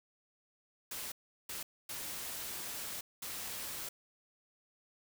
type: noise bursts at uneven times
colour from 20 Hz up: white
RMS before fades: -42 dBFS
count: 4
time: 0.91-1.12 / 1.49-1.63 / 1.89-3.01 / 3.22-3.89 s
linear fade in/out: 5 ms
effects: none